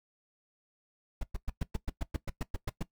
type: noise bursts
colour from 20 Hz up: brown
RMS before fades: -31 dBFS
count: 13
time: 1.21-2.829 s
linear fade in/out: 5 ms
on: 23 ms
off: 110 ms
effects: noise-tail reverb RT60 0.1 s tail -18 dB re dry